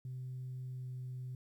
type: tone with pitch glide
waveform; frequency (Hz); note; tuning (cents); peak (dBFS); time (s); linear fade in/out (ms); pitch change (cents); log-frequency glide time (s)
sine; 128.1 to 127.22; C3 to C3; -36 to -48; -39; 0.05-1.35; 2; -12; 0.72-0.88
effects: tanh soft clip ceiling -37 dBFS + 12-bit